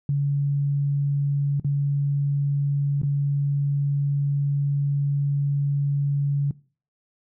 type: tone with dropouts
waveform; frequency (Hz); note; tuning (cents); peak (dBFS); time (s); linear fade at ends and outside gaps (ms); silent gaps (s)
sine; 141.8; C#3; +40; -19; 0.09-6.51; 2; 1.598-1.646 / 3.017-3.032
effects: noise-tail reverb RT60 0.4 s tail -21 dB re dry